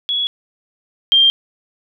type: tone pair in turn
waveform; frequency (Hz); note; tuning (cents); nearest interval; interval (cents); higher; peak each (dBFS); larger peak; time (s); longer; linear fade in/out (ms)
sine; 3367 / 3184; G#7 / G7; +23 / +26; minor second; 97; first; -16 / -8; second; 0.09-0.27 / 1.12-1.3; neither; 0
effects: none